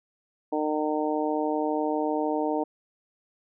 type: harmonic tone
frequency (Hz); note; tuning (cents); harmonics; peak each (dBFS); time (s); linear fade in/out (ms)
152.6; D#3; -33; 2 / 3 / 4 / 5 / 6; -28 / -30 / -31 / -32 / -33; 0.52-2.64; 10
effects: none